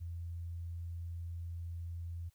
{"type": "tone", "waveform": "sine", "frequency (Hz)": 85, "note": "F2", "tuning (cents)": -46, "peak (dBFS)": -39, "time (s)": [0, 2.3], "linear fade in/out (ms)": 20, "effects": ["white hiss -75 dBFS RMS until 2.34 s"]}